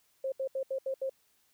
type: tone bursts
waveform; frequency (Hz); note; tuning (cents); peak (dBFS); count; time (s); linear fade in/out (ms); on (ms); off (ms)
sine; 533; C5; +32; -30; 6; 0.24-1.096; 5; 81; 74
effects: white hiss -70 dBFS RMS until 1.53 s